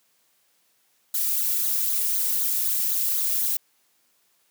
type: noise with flanger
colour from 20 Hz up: violet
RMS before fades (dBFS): -24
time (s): 1.14-3.57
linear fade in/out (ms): 5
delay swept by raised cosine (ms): 0.36 to 1.96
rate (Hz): 3.9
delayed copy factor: -0.9
effects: white hiss -66 dBFS RMS until 4.5 s + high-pass 150 Hz 12 dB/octave